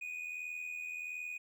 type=tone with amplitude modulation; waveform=triangle; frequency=2476 Hz; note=D#7; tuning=9 cents flat; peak=-35 dBFS; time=0.01-1.38 s; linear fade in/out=10 ms; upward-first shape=sine; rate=81.4 Hz; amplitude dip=60%; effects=none